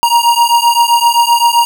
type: beating tone pair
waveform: square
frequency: 938 / 945.7 Hz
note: A#5 / A#5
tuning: +11 / +25 cents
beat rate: 7.7 Hz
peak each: -11 dBFS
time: 0.03-1.65 s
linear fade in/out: 0 ms
effects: none

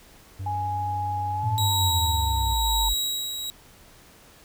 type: tone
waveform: triangle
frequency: 96 Hz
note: G2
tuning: 36 cents flat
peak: -28 dBFS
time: 0.39-2.54 s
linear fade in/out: 10 ms
type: tone with pitch glide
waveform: sine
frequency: 833 to 903.2 Hz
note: G#5 to A5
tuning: +5 to +45 cents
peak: -26 dBFS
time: 0.46-2.89 s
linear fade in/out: 5 ms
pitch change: +140 cents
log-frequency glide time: 1.31-1.75 s
type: exponential sweep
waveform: sine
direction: down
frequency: 116.7 to 46.25 Hz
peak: -24 dBFS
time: 1.43-2.94 s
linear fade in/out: 10 ms
type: tone with tremolo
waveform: sawtooth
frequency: 3852 Hz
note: B7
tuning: 44 cents flat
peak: -20 dBFS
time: 1.58-3.5 s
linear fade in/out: 0 ms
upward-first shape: sine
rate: 0.97 Hz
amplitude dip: 55%
effects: pink hiss -52 dBFS RMS until 4.44 s

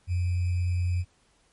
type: tone with sample-and-hold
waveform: sine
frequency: 89 Hz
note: F2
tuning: 33 cents sharp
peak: -23 dBFS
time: 0.07-1.05 s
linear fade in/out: 50 ms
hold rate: 2450 Hz
effects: pink hiss -65 dBFS RMS until 1.52 s + MP3 48 kbps

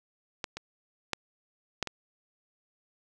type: clicks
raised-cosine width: 0.2 ms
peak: -15 / -20 / -11 / -11 / -18 dBFS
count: 5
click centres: 0.442 / 0.57 / 1.133 / 1.827 / 1.873 s
effects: none

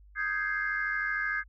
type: chord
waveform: sine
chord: Ab major seventh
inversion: second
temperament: equal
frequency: 1244.5 / 1568 / 1661.2 / 2093 Hz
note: Eb6 / G6 / Ab6 / C7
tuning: 0 / 0 / 0 / 0 cents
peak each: -37 / -33 / -31 / -35 dBFS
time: 0.15-1.44 s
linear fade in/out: 50 ms
effects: tanh soft clip ceiling -18 dBFS + added 50 Hz sine -52 dBFS peak until 1.48 s

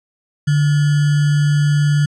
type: tone with sample-and-hold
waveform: sine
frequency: 146.83 Hz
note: D3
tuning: in tune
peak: -11 dBFS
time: 0.47-2.06 s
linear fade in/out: 10 ms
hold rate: 1575 Hz
effects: resampled to 22050 Hz

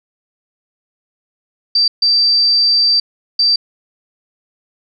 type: tone bursts at uneven times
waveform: sine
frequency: 4669 Hz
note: D8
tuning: 11 cents flat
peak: -9 dBFS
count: 3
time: 1.75-1.88 / 2.02-3 / 3.39-3.56 s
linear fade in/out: 5 ms
effects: none

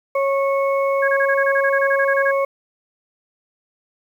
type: harmonic tone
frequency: 550 Hz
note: C#5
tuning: 14 cents flat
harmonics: 1 / 2 / 4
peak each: -17 / -23 / -29 dBFS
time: 0.15-2.45 s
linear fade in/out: 5 ms
type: tone bursts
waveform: sine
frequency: 1645 Hz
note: G#6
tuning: 17 cents flat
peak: -17 dBFS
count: 15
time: 1.02-2.314 s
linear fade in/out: 10 ms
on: 62 ms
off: 26 ms
effects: 8-bit

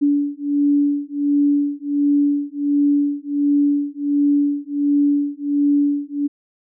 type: beating tone pair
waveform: sine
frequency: 286.9 / 288.3 Hz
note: D4 / D4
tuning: -40 / -32 cents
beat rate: 1.4 Hz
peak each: -18 dBFS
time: 0.01-6.28 s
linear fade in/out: 20 ms
effects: none

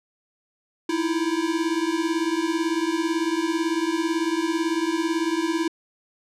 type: beating tone pair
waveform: square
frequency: 318.4 / 336.4 Hz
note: D#4 / E4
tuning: +40 / +35 cents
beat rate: 18 Hz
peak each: -26 / -25 dBFS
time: 0.89-5.68 s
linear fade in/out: 5 ms
effects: low-pass 8000 Hz 12 dB/octave

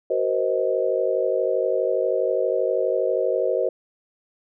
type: chord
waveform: sine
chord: C half-diminished seventh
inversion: second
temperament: just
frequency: 376.7 / 470.9 / 523.3 / 627.9 Hz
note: Gb4 / Bb4 / C5 / Eb5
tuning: +31 / +18 / 0 / +16 cents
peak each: -26 / -25 / -23 / -26 dBFS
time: 0.1-3.69 s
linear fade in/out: 5 ms
effects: none

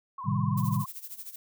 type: tone with vibrato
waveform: sine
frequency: 1046.5 Hz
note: C6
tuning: in tune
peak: -35 dBFS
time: 0.18-0.86 s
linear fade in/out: 5 ms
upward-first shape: sine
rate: 18 Hz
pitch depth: 100 cents each way
type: chord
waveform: sine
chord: A half-diminished seventh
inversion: none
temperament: equal with one note detuned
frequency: 110.51 / 130.81 / 155.56 / 196 Hz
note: A2 / C3 / Eb3 / G3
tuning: +8 / 0 / 0 / 0 cents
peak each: -30 dBFS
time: 0.24-0.85 s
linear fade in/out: 50 ms
type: noise with tremolo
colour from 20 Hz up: violet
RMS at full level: -39 dBFS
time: 0.57-1.36 s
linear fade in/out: 5 ms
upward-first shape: sine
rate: 13 Hz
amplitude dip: 80%
effects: none

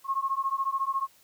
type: beating tone pair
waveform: sine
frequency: 1077 / 1091 Hz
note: C6 / C#6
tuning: +50 / -28 cents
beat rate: 14 Hz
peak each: -29 dBFS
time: 0.04-1.08 s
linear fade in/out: 50 ms
effects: white hiss -60 dBFS RMS until 1.23 s

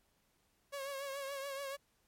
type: tone with vibrato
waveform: sawtooth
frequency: 552 Hz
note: C#5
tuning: 7 cents flat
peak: -36 dBFS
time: 0.72-1.77 s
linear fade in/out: 20 ms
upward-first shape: triangle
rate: 7 Hz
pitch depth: 57 cents each way
effects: pink hiss -75 dBFS RMS until 2.07 s + MP3 64 kbps

